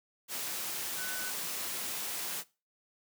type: tone in noise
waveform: sine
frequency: 1500 Hz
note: F#6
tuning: 23 cents sharp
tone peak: -39 dBFS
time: 0.96-1.33 s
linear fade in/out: 50 ms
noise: white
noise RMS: -37 dBFS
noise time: 0.28-2.44 s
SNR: -5 dB
effects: noise-tail reverb RT60 0.3 s tail -20 dB re dry + high-pass 150 Hz 12 dB/octave